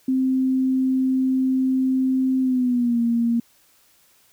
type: tone with pitch glide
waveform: sine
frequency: 261 to 233.9 Hz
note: C4 to A#3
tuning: -4 to +6 cents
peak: -17 dBFS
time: 0.08-3.4 s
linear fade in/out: 5 ms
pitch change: -190 cents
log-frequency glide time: 2.41-3 s
effects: white hiss -58 dBFS RMS until 4.32 s